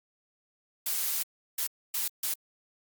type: noise bursts at uneven times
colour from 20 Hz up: blue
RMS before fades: -30 dBFS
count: 4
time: 0.86-1.23 / 1.58-1.67 / 1.94-2.08 / 2.23-2.34 s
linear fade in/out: 5 ms
effects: Opus 48 kbps